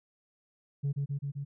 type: tone with echo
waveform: sine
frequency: 141 Hz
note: C#3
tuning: 30 cents sharp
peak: -25 dBFS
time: 0.83-0.93 s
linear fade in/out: 20 ms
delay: 130 ms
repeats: 4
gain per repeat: -2 dB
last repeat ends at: 1.45 s
effects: tanh soft clip ceiling -26 dBFS